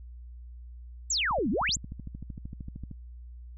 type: exponential two-way sweep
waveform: sine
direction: down then up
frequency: 7902 to 182.2 to 7902 Hz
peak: -25 dBFS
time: 1.1-1.76 s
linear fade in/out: 5 ms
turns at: 1.5 s
type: click train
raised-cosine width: 5 ms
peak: -27 dBFS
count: 22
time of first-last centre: 1.31-2.913 s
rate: 13.1 Hz
effects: added 60 Hz sine -42 dBFS peak until 3.57 s